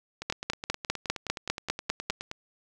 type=two click trains; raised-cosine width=0.2 ms; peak=-18 / -9 dBFS; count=21 / 10; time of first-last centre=0.22-2.314 / 0.3-2.1 s; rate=9.55 / 5 Hz; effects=none